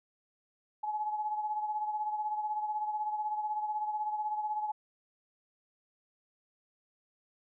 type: beating tone pair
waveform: sine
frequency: 848 / 864 Hz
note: G#5 / A5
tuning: +36 / -32 cents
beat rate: 16 Hz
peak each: -32 / -40 dBFS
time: 0.83-4.72 s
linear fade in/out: 10 ms
effects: none